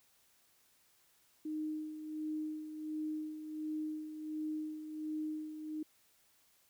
sine tone with tremolo, 308.7 Hz, D#4, 14 cents flat, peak -35 dBFS, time 1.45-5.83 s, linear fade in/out 5 ms, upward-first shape sine, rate 1.4 Hz, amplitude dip 60%, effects white hiss -70 dBFS RMS until 6.69 s

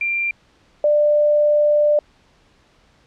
sine tone pair in turn, 2375 / 593.8 Hz, D7 / D5, +19 / +19 cents, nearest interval 2 octaves, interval 2400 cents, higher first, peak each -18 / -12 dBFS, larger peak second, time 0.01-0.31 / 0.84-1.99 s, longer second, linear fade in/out 2 ms, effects pink hiss -56 dBFS RMS until 3.06 s + low-pass 5000 Hz 12 dB/octave

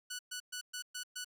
10% pulse tone bursts, 1480 Hz, F#6, in tune, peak -31 dBFS, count 6, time 0.1-1.246 s, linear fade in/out 10 ms, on 91 ms, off 120 ms, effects none

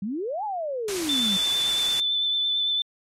sine exponential two-way sweep, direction up then down, 185 to 880 to 185 Hz, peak -26 dBFS, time 0.02-1.37 s, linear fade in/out 5 ms, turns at 0.44 s
white noise, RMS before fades -30 dBFS, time 0.88-2 s, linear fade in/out 2 ms
sine tone with vibrato, 3520 Hz, A7, in tune, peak -21 dBFS, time 1.09-2.82 s, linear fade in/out 2 ms, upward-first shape triangle, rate 8.9 Hz, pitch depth 23 cents each way
effects low-pass 9000 Hz 12 dB/octave + MP3 64 kbps

